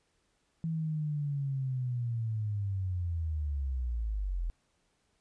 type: linear sweep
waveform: sine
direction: down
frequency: 164.5 to 40.4 Hz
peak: -30 dBFS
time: 0.64-4.5 s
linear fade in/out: 0 ms
effects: pink hiss -74 dBFS RMS until 5.2 s + resampled to 22050 Hz